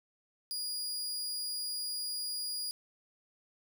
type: tone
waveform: sawtooth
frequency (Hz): 4870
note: D#8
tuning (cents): -38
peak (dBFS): -32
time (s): 0.51-2.71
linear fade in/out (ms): 0
effects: none